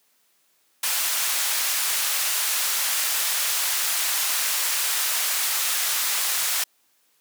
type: band-pass noise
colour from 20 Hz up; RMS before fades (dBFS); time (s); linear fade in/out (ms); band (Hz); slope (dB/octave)
white; -24; 0.83-6.64; 5; 930 to 16000; 12
effects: white hiss -65 dBFS RMS until 7.2 s + high-pass 200 Hz 12 dB/octave